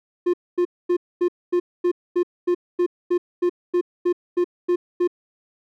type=tone bursts; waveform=triangle; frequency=353.7 Hz; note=F4; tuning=22 cents sharp; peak=-14 dBFS; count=16; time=0.26-5.076 s; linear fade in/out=10 ms; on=76 ms; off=240 ms; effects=none